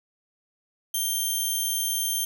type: tone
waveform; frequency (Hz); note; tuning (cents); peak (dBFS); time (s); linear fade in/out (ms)
5% pulse; 3164; G7; +15; -16; 0.94-2.25; 5
effects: none